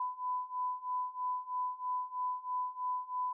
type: beating tone pair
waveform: sine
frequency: 999 / 1002.1 Hz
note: B5 / B5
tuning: +20 / +25 cents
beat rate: 3.1 Hz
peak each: -38 / -36 dBFS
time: 0-3.33 s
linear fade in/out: 5 ms
effects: none